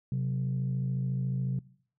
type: tone pair together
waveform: sine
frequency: 130.81 / 184.83 Hz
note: C3 / F#3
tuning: 0 / -2 cents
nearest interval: tritone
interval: 598 cents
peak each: -27 / -33 dBFS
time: 0.12-1.59 s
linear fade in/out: 2 ms
effects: noise-tail reverb RT60 0.6 s tail -22 dB re dry + tanh soft clip ceiling -23 dBFS